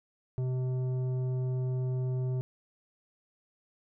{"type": "tone with tanh clipping", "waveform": "triangle", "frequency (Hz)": 128, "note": "C3", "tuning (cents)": -38, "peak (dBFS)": -30, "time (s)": [0.38, 2.41], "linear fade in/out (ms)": 0, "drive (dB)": 14, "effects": []}